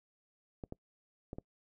clicks, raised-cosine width 2 ms, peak -28 dBFS, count 4, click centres 0.638 / 0.724 / 1.331 / 1.385 s, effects noise-tail reverb RT60 0.1 s tail -24 dB re dry

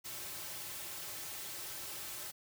white noise with comb filter, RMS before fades -44 dBFS, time 0.04-2.32 s, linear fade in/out 20 ms, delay 4.2 ms, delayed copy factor -0.8, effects none

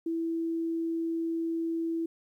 sine tone, 330 Hz, E4, 2 cents sharp, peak -28 dBFS, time 0.06-2.06 s, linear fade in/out 5 ms, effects 11-bit

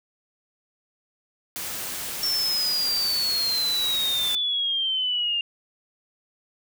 white noise, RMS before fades -32 dBFS, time 1.56-4.35 s, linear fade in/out 0 ms
sine exponential sweep, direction down, 5460 to 2794 Hz, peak -22 dBFS, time 2.23-5.41 s, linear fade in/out 2 ms
effects none

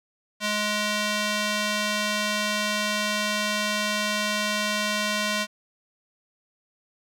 square tone with band-pass filter, 210 Hz, G#3, 19 cents sharp, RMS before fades -26 dBFS, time 0.4-5.47 s, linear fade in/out 50 ms, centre 3500 Hz, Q 0.6, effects none

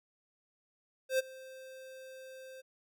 square tone with ADSR envelope, 523.3 Hz, C5, in tune, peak -26 dBFS, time 1.09-2.62 s, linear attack 100 ms, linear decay 20 ms, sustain -22 dB, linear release 20 ms, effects none

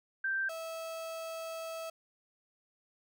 sine / 35% pulse tone pair in turn, 1568 / 652.3 Hz, G6 / E5, 0 / -18 cents, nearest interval octave + minor third, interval 1518 cents, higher first, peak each -30 / -37 dBFS, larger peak first, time 0.24-0.49 / 0.49-1.9 s, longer second, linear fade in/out 5 ms, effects none

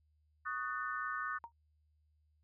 sine chord, D# half-diminished seventh, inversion third, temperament just, 1120.1 / 1244.5 / 1493.4 / 1792.1 Hz, C#6 / D#6 / F#6 / A6, +18 / 0 / +16 / +31 cents, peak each -44 / -40 / -41 / -44 dBFS, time 0.45-1.39 s, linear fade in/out 20 ms
sine tone with exponential decay, 932.3 Hz, A#5, in tune, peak -39 dBFS, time 1.44-1.52 s, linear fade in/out 0 ms, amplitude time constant 17 ms
effects added 76 Hz sine -70 dBFS peak until 2.43 s

